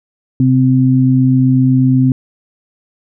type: tone pair together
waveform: sine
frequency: 130.81 / 258.9 Hz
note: C3 / C4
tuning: 0 / -18 cents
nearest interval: octave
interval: 1182 cents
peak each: -10 dBFS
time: 0.4-2.12 s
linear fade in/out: 2 ms
effects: none